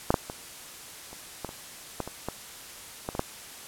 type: clicks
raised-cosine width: 1 ms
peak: -6 / -7 / -20 / -29 / -18 / -25 / -15 / -22 / -16 / -16 / -19 / -11 dBFS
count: 12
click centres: 0.105 / 0.142 / 0.299 / 1.13 / 1.447 / 1.491 / 2.003 / 2.076 / 2.286 / 3.089 / 3.151 / 3.194 s
effects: white hiss -44 dBFS RMS until 3.67 s + low-pass 12000 Hz 12 dB/octave